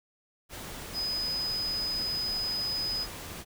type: tone in noise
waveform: sine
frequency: 5010 Hz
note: D#8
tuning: 11 cents sharp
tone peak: -29 dBFS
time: 0.93-3.07 s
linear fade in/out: 50 ms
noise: pink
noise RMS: -41 dBFS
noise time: 0.49-3.45 s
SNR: +9 dB
effects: none